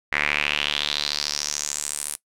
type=tone with band-pass filter sweep; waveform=sawtooth; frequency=73.6 Hz; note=D2; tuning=4 cents sharp; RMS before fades=-26 dBFS; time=0.12-2.16 s; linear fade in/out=10 ms; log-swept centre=2000 to 10000 Hz; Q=4.2; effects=noise-tail reverb RT60 0.1 s tail -20 dB re dry